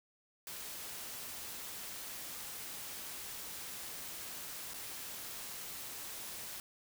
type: noise with dropouts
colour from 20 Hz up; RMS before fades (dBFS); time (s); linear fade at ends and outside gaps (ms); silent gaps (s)
white; -45; 0.47-6.6; 1; 4.736-4.741
effects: none